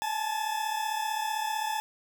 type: tone pair together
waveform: 40% pulse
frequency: 844.4 / 880 Hz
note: G#5 / A5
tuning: +29 / 0 cents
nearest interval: minor second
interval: 71 cents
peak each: -32 / -30 dBFS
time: 0.02-1.8 s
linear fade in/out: 0 ms
effects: none